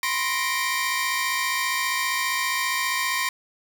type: tone cluster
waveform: sawtooth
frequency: 1008 / 1063 / 1864 / 2340 Hz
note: B5 / C6 / A#6 / D7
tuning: +35 / +27 / -1 / -7 cents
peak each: -27 / -25 / -24 / -25 dBFS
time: 0.03-3.29 s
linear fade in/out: 2 ms
effects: 8-bit